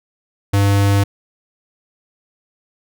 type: tone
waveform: square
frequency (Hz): 100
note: G2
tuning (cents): +35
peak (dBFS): -12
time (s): 0.53-1.04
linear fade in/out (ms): 10
effects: none